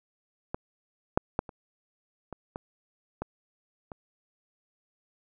clicks, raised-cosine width 1 ms, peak -17 / -7 / -11 / -28 / -24 / -21 / -18 / -26 dBFS, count 8, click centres 0.545 / 1.175 / 1.391 / 1.492 / 2.327 / 2.559 / 3.22 / 3.918 s, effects none

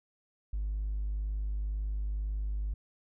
sine tone with hard clipping, 51 Hz, G#1, 31 cents flat, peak -31 dBFS, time 0.53-2.74 s, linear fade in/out 5 ms, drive 1 dB, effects none

